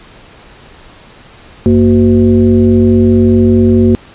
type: tone with frequency modulation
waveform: sine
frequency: 232.3 Hz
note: A#3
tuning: 6 cents flat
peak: -4 dBFS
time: 1.66-3.95 s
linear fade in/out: 0 ms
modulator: 140 Hz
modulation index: 1.1
effects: pink hiss -38 dBFS RMS until 4.14 s + resampled to 8000 Hz